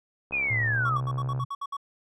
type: click train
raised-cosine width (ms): 1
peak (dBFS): -27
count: 75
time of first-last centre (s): 0.31-1.392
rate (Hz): 68.4
type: linear sweep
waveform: sine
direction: down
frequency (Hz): 2532 to 1126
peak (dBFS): -24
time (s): 0.32-0.99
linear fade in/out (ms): 20
type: tone with pitch glide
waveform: sine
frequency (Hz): 112.9 to 127.46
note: A2 to C3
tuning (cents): +45 to -45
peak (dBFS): -27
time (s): 0.5-1.45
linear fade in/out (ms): 10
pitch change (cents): +210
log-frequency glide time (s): 0.68-0.96
type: tone bursts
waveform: triangle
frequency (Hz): 1119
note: C#6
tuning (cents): +16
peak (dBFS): -28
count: 9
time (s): 0.85-1.768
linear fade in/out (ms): 5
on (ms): 46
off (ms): 63
effects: none